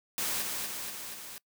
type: noise with echo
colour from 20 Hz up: white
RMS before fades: -32 dBFS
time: 0.18-0.42 s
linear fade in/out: 0 ms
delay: 240 ms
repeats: 4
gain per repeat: -3 dB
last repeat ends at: 1.38 s
effects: noise-tail reverb RT60 0.1 s tail -23 dB re dry + high-pass 100 Hz 12 dB/octave

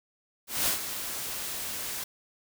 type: noise with ADSR envelope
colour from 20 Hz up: white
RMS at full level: -25 dBFS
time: 0.47-2.04 s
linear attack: 200 ms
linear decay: 110 ms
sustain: -10 dB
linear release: 6 ms
effects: none

